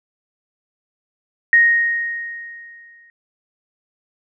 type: tone with exponential decay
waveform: sine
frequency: 1867 Hz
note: A#6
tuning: 2 cents sharp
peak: -7 dBFS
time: 1.53-3.1 s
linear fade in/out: 1 ms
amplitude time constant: 340 ms
effects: none